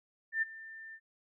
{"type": "tone with ADSR envelope", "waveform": "sine", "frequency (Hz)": 1790, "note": "A6", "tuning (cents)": 29, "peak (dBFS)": -26, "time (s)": [0.32, 1], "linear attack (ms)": 100, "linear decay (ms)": 19, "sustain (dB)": -19, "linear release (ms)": 59, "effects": []}